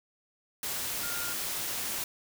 sine tone in noise, 1410 Hz, F6, 16 cents sharp, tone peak -39 dBFS, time 1.03-1.33 s, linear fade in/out 2 ms, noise white, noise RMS -34 dBFS, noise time 0.63-2.04 s, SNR -8 dB, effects none

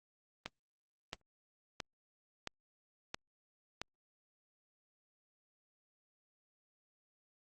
click train, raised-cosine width 0.2 ms, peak -21 dBFS, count 6, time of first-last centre 0.46-3.816 s, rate 1.49 Hz, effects Opus 24 kbps

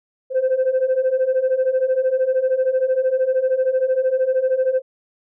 sine beating tone pair, 510 / 523 Hz, C5 / C5, -44 / -1 cents, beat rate 13 Hz, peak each -19 / -16 dBFS, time 0.3-4.82 s, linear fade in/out 50 ms, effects tanh soft clip ceiling -12 dBFS

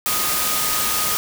sine tone in noise, 1244.5 Hz, D#6, in tune, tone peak -28 dBFS, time 0.06-1.17 s, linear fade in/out 0 ms, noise white, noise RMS -21 dBFS, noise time 0.06-1.17 s, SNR -10 dB, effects none

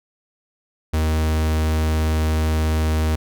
45% pulse tone, 78.5 Hz, D#2, 16 cents sharp, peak -17 dBFS, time 0.93-3.16 s, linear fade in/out 10 ms, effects none

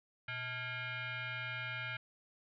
sine tone with frequency modulation, 121.3 Hz, B2, 31 cents flat, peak -38 dBFS, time 0.28-1.97 s, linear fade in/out 5 ms, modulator 760 Hz, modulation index 3.5, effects none

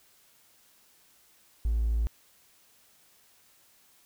triangle tone with hard clipping, 56.2 Hz, A1, 37 cents sharp, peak -24 dBFS, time 1.65-2.07 s, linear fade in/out 0 ms, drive 3 dB, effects white hiss -62 dBFS RMS until 4.05 s

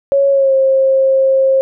sine tone with pitch glide, 554.4 to 534 Hz, C#5 to C5, 0 to +35 cents, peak -8 dBFS, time 0.12-1.61 s, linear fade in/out 0 ms, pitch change -65 cents, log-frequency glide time 0.3-0.54 s, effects none

